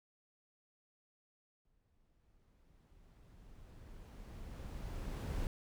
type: noise with exponential growth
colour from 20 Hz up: brown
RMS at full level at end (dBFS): -37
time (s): 1.65-5.47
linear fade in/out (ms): 1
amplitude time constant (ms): 830
effects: none